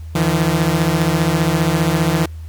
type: beating tone pair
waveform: sawtooth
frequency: 155.2 / 170.2 Hz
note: D#3 / F3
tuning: -4 / -44 cents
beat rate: 15 Hz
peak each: -13 dBFS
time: 0.15-2.26 s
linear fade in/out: 5 ms
effects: added 80 Hz sine -28 dBFS peak until 2.48 s + pink hiss -51 dBFS RMS until 2.48 s